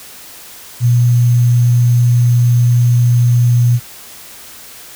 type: tone with sample-and-hold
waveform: sine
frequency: 120.8 Hz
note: B2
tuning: 38 cents flat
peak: -7 dBFS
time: 0.8-3.8 s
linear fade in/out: 50 ms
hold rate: 6300 Hz
effects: white hiss -35 dBFS RMS until 4.95 s